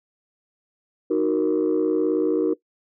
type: chord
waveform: sine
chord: D# minor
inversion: none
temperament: equal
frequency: 311.1 / 370 / 466.2 Hz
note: D#4 / F#4 / A#4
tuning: 0 / 0 / 0 cents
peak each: -21 dBFS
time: 1.1-2.54 s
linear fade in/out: 10 ms
effects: noise-tail reverb RT60 0.1 s tail -18 dB re dry + tanh soft clip ceiling -13 dBFS